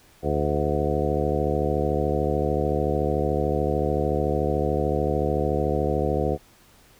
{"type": "harmonic tone with a mistuned harmonic", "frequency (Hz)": 73.6, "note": "D2", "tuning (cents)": 4, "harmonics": [1, 2, 3, 4, 5, 6, 7, 9, 10], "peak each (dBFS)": [-28, -29, -32, -32, -29, -28, -28, -33, -32], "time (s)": [0.22, 6.38], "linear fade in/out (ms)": 50, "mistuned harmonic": 9, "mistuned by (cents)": -43, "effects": ["pink hiss -55 dBFS RMS until 6.99 s"]}